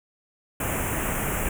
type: band-stop noise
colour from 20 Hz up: pink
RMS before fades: -27 dBFS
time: 0.6-1.49 s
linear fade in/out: 5 ms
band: 2800 to 6900 Hz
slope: 48 dB/octave
effects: none